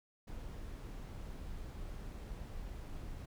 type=noise; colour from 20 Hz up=brown; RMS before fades=-45 dBFS; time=0.27-3.26 s; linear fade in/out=10 ms; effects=none